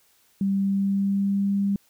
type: tone with pitch glide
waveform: sine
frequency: 196 to 199.08 Hz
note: G3 to G3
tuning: 0 to +27 cents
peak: -20 dBFS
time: 0.41-1.76 s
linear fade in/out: 2 ms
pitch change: +27 cents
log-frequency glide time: 0.54-1.55 s
effects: white hiss -62 dBFS RMS until 1.89 s